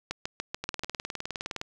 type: two click trains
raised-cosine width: 0.2 ms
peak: -14 / -16 dBFS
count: 6 / 20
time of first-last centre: 0.11-0.836 / 0.64-1.614 s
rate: 6.89 / 19.5 Hz
effects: none